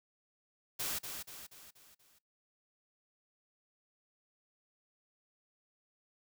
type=noise with echo; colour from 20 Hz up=white; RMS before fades=-37 dBFS; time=0.79-0.99 s; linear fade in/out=10 ms; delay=240 ms; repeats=5; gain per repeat=-6 dB; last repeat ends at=2.19 s; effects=noise-tail reverb RT60 0.2 s tail -23 dB re dry